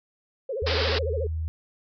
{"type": "tone with vibrato", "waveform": "sine", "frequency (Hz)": 478.7, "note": "A#4", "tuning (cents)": 46, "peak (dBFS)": -27, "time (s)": [0.49, 1.27], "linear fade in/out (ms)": 5, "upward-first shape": "sine", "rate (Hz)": 14, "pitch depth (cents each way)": 250}
{"type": "tone with pitch glide", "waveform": "sine", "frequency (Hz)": [80.3, 79.79], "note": ["E2", "D#2"], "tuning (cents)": [-45, 44], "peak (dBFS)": -26, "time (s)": [0.62, 1.48], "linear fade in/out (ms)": 0, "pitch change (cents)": -11, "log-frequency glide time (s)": [0.84, 0.89]}
{"type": "band-pass noise", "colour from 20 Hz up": "white", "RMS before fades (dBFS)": -28, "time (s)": [0.66, 0.99], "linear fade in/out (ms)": 10, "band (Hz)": [210, 5100], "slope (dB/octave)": 96}
{"effects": []}